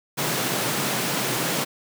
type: high-pass noise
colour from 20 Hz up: pink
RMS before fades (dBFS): -25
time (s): 0.17-1.65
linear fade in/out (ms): 20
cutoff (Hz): 120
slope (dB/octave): 96
effects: none